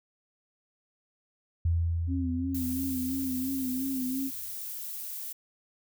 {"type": "tone with exponential decay", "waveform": "sine", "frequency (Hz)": 84, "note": "E2", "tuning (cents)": 33, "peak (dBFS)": -22, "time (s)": [1.65, 4.55], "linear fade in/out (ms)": 5, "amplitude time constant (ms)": 630}
{"type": "tone with vibrato", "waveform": "sine", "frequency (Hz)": 261.6, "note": "C4", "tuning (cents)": 0, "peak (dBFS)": -29, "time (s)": [2.07, 4.31], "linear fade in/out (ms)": 50, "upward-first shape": "sine", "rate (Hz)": 2.9, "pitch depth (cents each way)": 58}
{"type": "noise", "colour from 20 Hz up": "violet", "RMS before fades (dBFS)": -38, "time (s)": [2.54, 5.33], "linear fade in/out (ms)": 10}
{"effects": []}